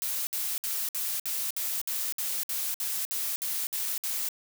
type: noise bursts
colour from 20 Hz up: blue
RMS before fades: -31 dBFS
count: 14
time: 0.02-4.287 s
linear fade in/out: 0 ms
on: 250 ms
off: 59 ms
effects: none